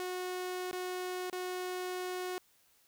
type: tone with dropouts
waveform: sawtooth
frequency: 365 Hz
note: F#4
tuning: 24 cents flat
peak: -32 dBFS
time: 0-2.38 s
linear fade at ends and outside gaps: 0 ms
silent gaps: 0.712-0.73 / 1.298-1.328 s
effects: white hiss -68 dBFS RMS until 2.87 s